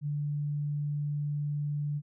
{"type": "tone", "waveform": "sine", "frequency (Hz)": 146.6, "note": "D3", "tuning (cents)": -3, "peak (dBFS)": -29, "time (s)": [0.01, 2.02], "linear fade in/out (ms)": 50, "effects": []}